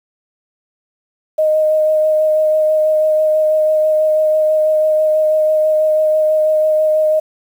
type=tone with vibrato; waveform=sine; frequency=620 Hz; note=D#5; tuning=6 cents flat; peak=-10 dBFS; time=1.38-7.2 s; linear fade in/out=10 ms; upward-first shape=sine; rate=6.1 Hz; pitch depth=11 cents each way; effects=7-bit